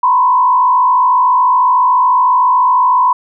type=tone with frequency modulation; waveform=sine; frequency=1003 Hz; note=B5; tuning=26 cents sharp; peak=-7 dBFS; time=0.03-3.13 s; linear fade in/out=5 ms; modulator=53.9 Hz; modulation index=0.82; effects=none